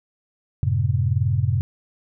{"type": "chord", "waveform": "sine", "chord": "F# diminished", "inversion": "none", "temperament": "just", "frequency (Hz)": [92.5, 111, 133.2], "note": ["F#2", "A2", "C3"], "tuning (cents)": [0, 16, 31], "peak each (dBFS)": -22, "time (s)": [0.63, 1.61], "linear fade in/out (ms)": 0, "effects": []}